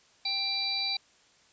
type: harmonic tone with a mistuned harmonic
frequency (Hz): 789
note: G5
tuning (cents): +11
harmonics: 1 / 3 / 5 / 6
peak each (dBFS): -41 / -36 / -31 / -32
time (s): 0.25-0.97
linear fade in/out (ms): 5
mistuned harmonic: 6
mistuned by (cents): -35
effects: white hiss -62 dBFS RMS until 1.52 s + resampled to 16000 Hz